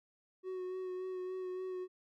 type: tone with vibrato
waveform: triangle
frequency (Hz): 370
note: F#4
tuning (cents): 0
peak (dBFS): -36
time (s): 0.43-1.88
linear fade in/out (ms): 50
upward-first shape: sine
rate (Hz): 3.5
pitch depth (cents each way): 20
effects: none